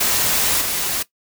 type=noise with level steps; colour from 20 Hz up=white; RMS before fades=-18 / -22 dBFS; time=0-1.03 s; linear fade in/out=10 ms; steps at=0.61 s; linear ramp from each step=5 ms; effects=noise-tail reverb RT60 0.1 s tail -17 dB re dry